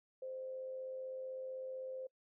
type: tone with amplitude modulation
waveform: sine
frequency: 520 Hz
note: C5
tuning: 11 cents flat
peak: -40 dBFS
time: 0.22-2.07 s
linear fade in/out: 5 ms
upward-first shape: sine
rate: 95.8 Hz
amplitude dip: 35%
effects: noise-tail reverb RT60 0.1 s tail -25 dB re dry